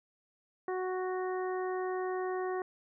harmonic tone, 370 Hz, F#4, in tune, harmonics 1 / 2 / 3 / 4 / 5, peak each -33 / -39 / -42 / -49 / -46 dBFS, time 0.68-2.62 s, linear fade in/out 2 ms, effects none

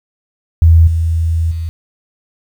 sine tone with level steps, 82.2 Hz, E2, 4 cents flat, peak -3 / -11 / -17 dBFS, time 0.62-1.69 s, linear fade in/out 0 ms, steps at 0.87 / 1.51 s, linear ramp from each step 5 ms, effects 7-bit

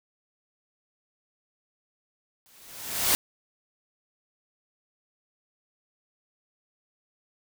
white noise with exponential growth, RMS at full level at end -20 dBFS, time 2.46-3.15 s, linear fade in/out 0 ms, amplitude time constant 150 ms, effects none

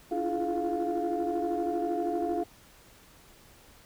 sine tone cluster, 292.6 / 337.5 / 350.2 / 422.6 / 702 Hz, D4 / E4 / F4 / G#4 / F5, -6 / +41 / +5 / +30 / +9 cents, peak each -35 / -31 / -34 / -34 / -31 dBFS, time 0.11-2.44 s, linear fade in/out 10 ms, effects tanh soft clip ceiling -21 dBFS + pink hiss -56 dBFS RMS until 3.85 s

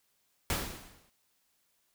pink noise with exponential decay, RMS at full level -29 dBFS, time 0.5-1.1 s, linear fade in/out 1 ms, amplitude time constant 130 ms, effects white hiss -74 dBFS RMS until 1.94 s

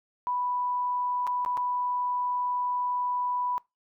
sine tone with dropouts, 987.8 Hz, B5, in tune, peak -26 dBFS, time 0.27-3.58 s, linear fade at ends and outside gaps 0 ms, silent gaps 1.268-1.274 / 1.449-1.461 / 1.571-1.576 s, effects noise-tail reverb RT60 0.2 s tail -22 dB re dry

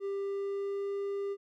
triangle tone with pitch glide, 396.1 to 399.1 Hz, G4 to G4, +18 to +31 cents, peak -30 dBFS, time 0-1.37 s, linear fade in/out 50 ms, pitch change +13 cents, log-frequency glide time 0.18-0.93 s, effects Opus 48 kbps

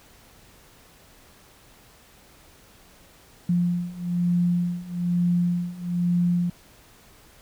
sine beating tone pair, 174.61 / 175.71 Hz, F3 / F3, 0 / +11 cents, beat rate 1.1 Hz, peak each -25 / -23 dBFS, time 3.49-6.5 s, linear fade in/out 5 ms, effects pink hiss -53 dBFS RMS until 7.41 s

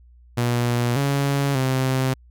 sawtooth tone with pitch steps, 120.4 / 140 / 131 Hz, B2 / C#3 / C3, -44 / +18 / +2 cents, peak -15 dBFS, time 0.37-2.14 s, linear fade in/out 10 ms, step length 590 ms, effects added 60 Hz sine -47 dBFS peak until 2.3 s

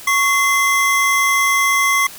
square tone pair together, 1108.7 / 2065 Hz, C#6 / C7, 0 / -23 cents, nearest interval major seventh, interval 1077 cents, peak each -17 / -16 dBFS, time 0.07-2.07 s, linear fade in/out 5 ms, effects white hiss -36 dBFS RMS until 2.18 s

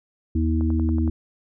harmonic tone, 80.2 Hz, E2, 47 cents flat, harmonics 1 / 3 / 4, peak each -20 / -25 / -26 dBFS, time 0.35-1.1 s, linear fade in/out 5 ms
click train, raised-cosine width 1 ms, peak -25 dBFS, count 6, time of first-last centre 0.61-1.077 s, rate 10.7 Hz
effects none

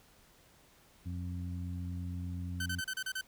harmonic tone, 88.8 Hz, F2, 29 cents sharp, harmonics 1 / 2 / 3, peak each -37 / -43 / -47 dBFS, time 1.05-2.81 s, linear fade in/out 20 ms
sawtooth tone bursts, 1530 Hz, G6, 42 cents flat, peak -31 dBFS, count 7, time 2.6-3.212 s, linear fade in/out 5 ms, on 60 ms, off 32 ms
effects pink hiss -63 dBFS RMS until 3.27 s

